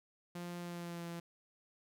sawtooth tone with pitch glide, 174.61 to 170.23 Hz, F3 to F3, 0 to -44 cents, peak -38 dBFS, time 0.35-1.2 s, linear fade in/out 5 ms, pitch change -44 cents, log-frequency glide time 0.6-1.06 s, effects none

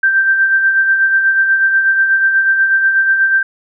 sine tone with tremolo, 1568 Hz, G6, in tune, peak -7 dBFS, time 0.03-3.43 s, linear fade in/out 5 ms, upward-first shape sine, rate 8.2 Hz, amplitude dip 45%, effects none

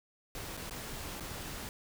pink noise with dropouts, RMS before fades -42 dBFS, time 0.35-1.69 s, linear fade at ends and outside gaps 1 ms, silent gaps 0.569-0.574 / 0.697-0.709 / 1.199-1.206 s, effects none

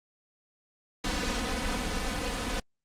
pink noise with comb filter, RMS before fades -30 dBFS, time 1.04-2.6 s, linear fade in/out 5 ms, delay 4 ms, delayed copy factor +0.8, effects low-pass 7000 Hz 12 dB/octave + Opus 48 kbps

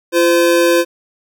square tone pair together, 343.1 / 514 Hz, F4 / C5, -31 / -31 cents, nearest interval perfect fifth, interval 700 cents, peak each -13 dBFS, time 0.12-0.85 s, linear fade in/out 50 ms, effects none

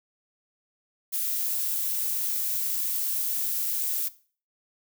violet noise, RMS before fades -28 dBFS, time 1.12-4.09 s, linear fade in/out 20 ms, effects noise-tail reverb RT60 0.4 s tail -17 dB re dry

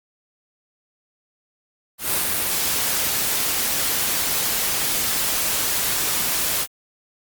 white noise with ADSR envelope, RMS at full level -20 dBFS, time 1.98-6.67 s, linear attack 140 ms, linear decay 120 ms, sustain -2 dB, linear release 53 ms, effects Opus 32 kbps

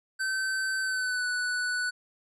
square tone with pitch glide, 1540 to 1483.3 Hz, G6 to F#6, -31 to +4 cents, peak -28 dBFS, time 0.19-1.91 s, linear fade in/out 20 ms, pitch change -65 cents, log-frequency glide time 0.81-1.26 s, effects resampled to 24000 Hz

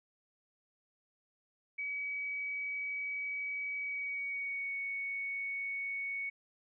sine tone with pitch glide, 2273 to 2224 Hz, C#7 to C#7, +43 to +5 cents, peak -35 dBFS, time 1.78-6.3 s, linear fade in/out 10 ms, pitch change -38 cents, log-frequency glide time 3.79-4.76 s, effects none

